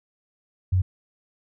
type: tone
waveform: sine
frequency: 92.5 Hz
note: F#2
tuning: in tune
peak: -17 dBFS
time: 0.72-0.82 s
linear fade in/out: 10 ms
effects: none